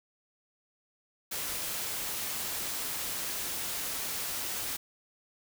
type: noise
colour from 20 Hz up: white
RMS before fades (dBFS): -35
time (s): 1.31-4.77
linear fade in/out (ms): 10
effects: none